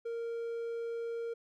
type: tone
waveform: triangle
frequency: 464.1 Hz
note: A#4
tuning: 8 cents flat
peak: -33 dBFS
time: 0.05-1.34 s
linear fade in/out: 10 ms
effects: none